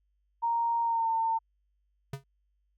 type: tone with pitch glide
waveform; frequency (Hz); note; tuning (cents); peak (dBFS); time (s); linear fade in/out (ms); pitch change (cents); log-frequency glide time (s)
sine; 931 to 903.5; A#5 to A5; -2 to +46; -25; 0.42-1.39; 20; -52; 0.83-1.09
type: tone with exponential decay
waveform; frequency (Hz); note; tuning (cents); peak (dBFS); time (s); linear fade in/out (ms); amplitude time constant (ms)
square; 137.1; C#3; -19; -32; 2.13-2.24; 5; 23
effects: added 50 Hz sine -70 dBFS peak until 2.77 s